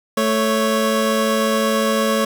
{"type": "tone pair together", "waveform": "25% pulse", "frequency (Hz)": [220, 554.4], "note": ["A3", "C#5"], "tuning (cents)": [0, 0], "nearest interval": "octave + major third", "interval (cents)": 1600, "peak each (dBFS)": -15, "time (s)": [0.17, 2.25], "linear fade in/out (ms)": 5, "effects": []}